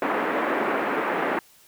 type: band-pass noise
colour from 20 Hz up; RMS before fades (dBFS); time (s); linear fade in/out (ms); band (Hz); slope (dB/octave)
pink; -25; 0.02-1.39; 2; 270 to 2000; 24
effects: white hiss -55 dBFS RMS until 1.67 s